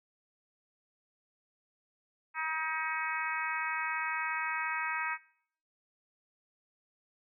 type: harmonic tone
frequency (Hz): 317.2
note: D#4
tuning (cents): +33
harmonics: 3 / 4 / 5 / 6 / 7 / 8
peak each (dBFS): -37 / -38 / -39 / -40 / -40 / -41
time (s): 2.34-5.18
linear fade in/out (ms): 50
effects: noise-tail reverb RT60 0.6 s tail -21 dB re dry